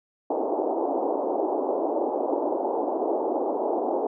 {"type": "band-pass noise", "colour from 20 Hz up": "pink", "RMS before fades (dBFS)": -26, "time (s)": [0.3, 4.07], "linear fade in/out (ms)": 5, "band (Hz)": [290, 880], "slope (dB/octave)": 48, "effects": []}